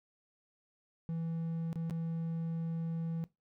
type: tone with dropouts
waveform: triangle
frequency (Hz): 164.81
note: E3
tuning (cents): 0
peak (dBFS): -32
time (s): 1.09-3.24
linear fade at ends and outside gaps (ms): 0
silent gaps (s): 1.729-1.757 / 1.898-1.908
effects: noise-tail reverb RT60 0.2 s tail -19 dB re dry